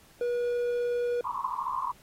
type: tone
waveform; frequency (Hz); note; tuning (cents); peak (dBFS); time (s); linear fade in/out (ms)
triangle; 483; B4; -39; -24; 0.21-1.21; 2
type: band-pass noise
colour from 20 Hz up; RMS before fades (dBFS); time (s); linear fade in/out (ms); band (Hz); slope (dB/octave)
white; -32; 1.24-1.92; 10; 960 to 1100; 96
effects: pink hiss -58 dBFS RMS until 2.02 s + AAC 48 kbps